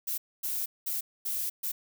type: noise bursts at uneven times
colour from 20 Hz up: violet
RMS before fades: -32 dBFS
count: 5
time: 0.07-0.18 / 0.43-0.66 / 0.86-1.01 / 1.25-1.5 / 1.63-1.72 s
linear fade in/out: 10 ms
effects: none